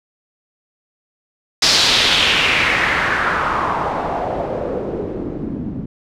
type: noise with low-pass filter sweep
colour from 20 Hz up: white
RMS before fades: -18 dBFS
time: 1.62-5.86 s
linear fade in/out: 5 ms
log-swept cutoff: 5000 to 210 Hz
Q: 2.7
effects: none